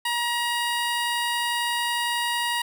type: tone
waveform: 15% pulse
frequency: 951 Hz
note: A#5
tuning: 34 cents sharp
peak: -17 dBFS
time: 0.05-2.62 s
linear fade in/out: 5 ms
effects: none